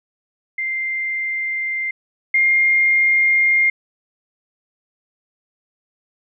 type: tone pair in turn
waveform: sine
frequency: 2093 / 2119 Hz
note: C7 / C7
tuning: 0 / +21 cents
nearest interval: unison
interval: 21 cents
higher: second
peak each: -20 / -12 dBFS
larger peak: second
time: 0.58-1.91 / 2.34-3.7 s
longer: second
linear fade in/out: 5 ms
effects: none